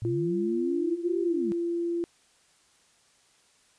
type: linear two-way sweep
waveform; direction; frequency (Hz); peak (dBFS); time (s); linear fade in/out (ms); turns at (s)
sine; up then down; 107 to 395.5 to 190.6; -29; 0.02-1.52; 0; 1.21
type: tone with pitch glide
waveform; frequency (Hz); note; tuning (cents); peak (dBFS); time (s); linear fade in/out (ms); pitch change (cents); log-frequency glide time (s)
sine; 344.1 to 341.7; F4 to F4; -26 to -38; -26; 0.05-2.04; 0; -12; 0.95-1.34
effects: white hiss -63 dBFS RMS until 3.78 s + resampled to 22050 Hz